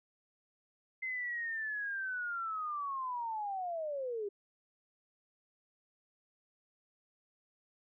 sine linear sweep, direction down, 2073 to 392 Hz, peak -35 dBFS, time 1.02-4.29 s, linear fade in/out 10 ms, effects none

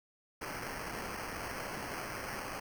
white noise with sample-and-hold, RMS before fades -41 dBFS, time 0.41-2.6 s, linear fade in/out 10 ms, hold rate 3675 Hz, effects none

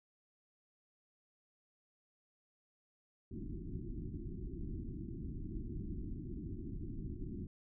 pink low-pass noise, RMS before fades -43 dBFS, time 3.31-7.47 s, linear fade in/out 2 ms, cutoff 370 Hz, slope 96 dB/octave, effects none

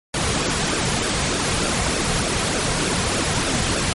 pink noise with flanger, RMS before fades -21 dBFS, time 0.14-3.93 s, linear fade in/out 2 ms, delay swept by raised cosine 0.97 to 3.47 ms, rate 3.3 Hz, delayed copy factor -0.55, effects MP3 48 kbps

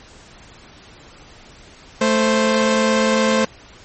sawtooth tone pair together, 220 / 523.3 Hz, A3 / C5, 0 / 0 cents, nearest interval octave + minor third, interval 1500 cents, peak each -13 dBFS, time 2.01-3.45 s, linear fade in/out 5 ms, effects pink hiss -44 dBFS RMS until 3.84 s + MP3 32 kbps

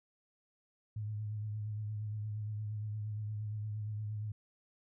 sine tone with vibrato, 106.2 Hz, G#2, 39 cents sharp, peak -36 dBFS, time 0.96-4.32 s, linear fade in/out 5 ms, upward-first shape triangle, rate 8.6 Hz, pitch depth 44 cents each way, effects none

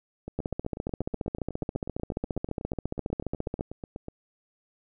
two click trains, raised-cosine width 2 ms, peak -23 / -16 dBFS, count 32 / 48, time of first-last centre 0.28-4.084 / 0.39-3.609 s, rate 8.15 / 14.6 Hz, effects none

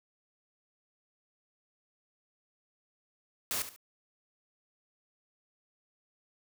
white noise with echo, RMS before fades -33 dBFS, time 3.51-3.62 s, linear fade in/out 0 ms, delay 71 ms, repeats 2, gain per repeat -11 dB, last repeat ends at 3.762 s, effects none

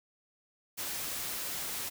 white noise, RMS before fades -37 dBFS, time 0.77-1.9 s, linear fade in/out 20 ms, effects none

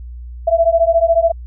sine beating tone pair, 659.3 / 673.3 Hz, E5 / E5, 0 / +36 cents, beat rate 14 Hz, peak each -13 dBFS, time 0.47-1.32 s, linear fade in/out 10 ms, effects added 60 Hz sine -28 dBFS peak until 1.46 s

